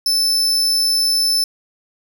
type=tone; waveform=40% pulse; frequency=5274 Hz; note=E8; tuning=in tune; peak=-13 dBFS; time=0.06-1.44 s; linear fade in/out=2 ms; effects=none